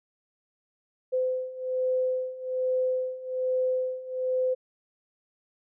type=beating tone pair; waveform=sine; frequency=511 / 512.2 Hz; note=C5 / C5; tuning=-41 / -37 cents; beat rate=1.2 Hz; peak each=-30 / -27 dBFS; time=1.12-4.55 s; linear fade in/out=20 ms; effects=none